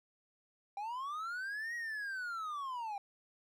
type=linear two-way sweep; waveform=triangle; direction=up then down; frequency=784 to 1909 to 784 Hz; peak=-36 dBFS; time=0.77-2.98 s; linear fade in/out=2 ms; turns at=1.75 s; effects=none